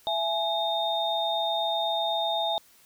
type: tone cluster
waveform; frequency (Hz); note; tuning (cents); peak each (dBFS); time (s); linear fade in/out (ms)
sine; 668 / 840 / 3664; E5 / G#5 / A#7; +23 / +19 / -31; -29; 0.07-2.58; 0
effects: white hiss -58 dBFS RMS until 2.85 s